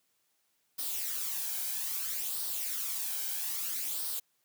blue noise with flanger, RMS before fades -35 dBFS, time 0.78-4.2 s, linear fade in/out 10 ms, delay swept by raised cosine 0.21 to 1.31 ms, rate 0.61 Hz, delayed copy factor +0.55, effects white hiss -75 dBFS RMS until 4.44 s + high-pass 100 Hz 12 dB/octave

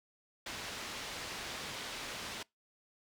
white low-pass noise, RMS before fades -43 dBFS, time 0.46-2.43 s, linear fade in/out 5 ms, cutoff 4300 Hz, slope 12 dB/octave, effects noise-tail reverb RT60 0.2 s tail -25 dB re dry

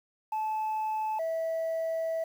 sine tone pair in turn, 868 / 652.3 Hz, A5 / E5, -24 / -18 cents, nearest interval perfect fourth, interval 494 cents, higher first, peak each -26 dBFS, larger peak neither, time 0.32-1.19 / 1.19-2.24 s, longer second, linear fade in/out 5 ms, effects tanh soft clip ceiling -27 dBFS + 9-bit

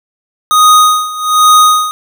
square tone with tremolo, 1244.5 Hz, D#6, in tune, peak -3 dBFS, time 0.51-1.91 s, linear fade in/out 0 ms, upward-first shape sine, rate 1.2 Hz, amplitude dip 85%, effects none

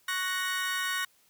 30% pulse chord, F# major, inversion second, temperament equal, 1108.7 / 1480 / 1864.7 Hz, C#6 / F#6 / A#6, 0 / 0 / 0 cents, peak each -33 / -30 / -30 dBFS, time 0.08-1.05 s, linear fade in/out 5 ms, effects white hiss -65 dBFS RMS until 1.29 s

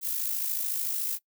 violet noise with amplitude modulation, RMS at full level -28 dBFS, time 0.01-1.19 s, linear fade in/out 50 ms, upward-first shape sine, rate 53.8 Hz, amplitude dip 50%, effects noise-tail reverb RT60 0.1 s tail -21 dB re dry

